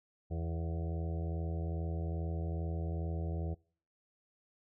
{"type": "harmonic tone with a mistuned harmonic", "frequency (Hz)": 82.41, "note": "E2", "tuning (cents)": 0, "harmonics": [1, 2, 4, 5, 6, 7, 8, 9], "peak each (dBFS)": [-35, -41, -47, -49, -51, -52, -53, -54], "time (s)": [0.3, 3.55], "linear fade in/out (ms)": 20, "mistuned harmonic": 8, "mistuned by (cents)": 26, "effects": ["noise-tail reverb RT60 0.5 s tail -25 dB re dry"]}